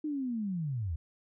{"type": "linear sweep", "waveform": "sine", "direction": "down", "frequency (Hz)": [311.1, 72.2], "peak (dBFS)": -31, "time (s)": [0.04, 0.96], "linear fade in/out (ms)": 5, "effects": []}